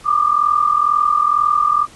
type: tone pair together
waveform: sine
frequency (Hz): 1174.7 / 1216.8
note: D6 / D#6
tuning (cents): 0 / -39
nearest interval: minor second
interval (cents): 61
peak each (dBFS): -15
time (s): 0.04-1.87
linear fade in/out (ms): 50
effects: pink hiss -43 dBFS RMS until 1.95 s + resampled to 24000 Hz